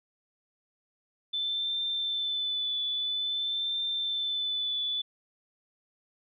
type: tone with vibrato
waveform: sine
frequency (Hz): 3520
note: A7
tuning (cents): 0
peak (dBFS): -28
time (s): 1.33-5.02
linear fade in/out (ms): 10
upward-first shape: triangle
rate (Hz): 0.5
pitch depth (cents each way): 30
effects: none